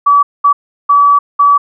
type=tone bursts at uneven times; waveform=sine; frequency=1146 Hz; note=D6; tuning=43 cents flat; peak=-4 dBFS; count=4; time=0.06-0.23 / 0.44-0.53 / 0.89-1.19 / 1.39-1.58 s; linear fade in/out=10 ms; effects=none